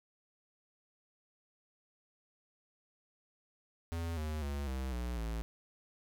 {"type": "tone with pitch steps", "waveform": "square", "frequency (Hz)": [83.6, 77.11, 71.12, 65.59, 60.5, 55.8], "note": ["E2", "D#2", "C#2", "C2", "B1", "A1"], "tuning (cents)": [25, -15, 45, 5, -35, 25], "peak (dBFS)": -36, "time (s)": [3.92, 5.42], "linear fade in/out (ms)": 0, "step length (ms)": 250, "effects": []}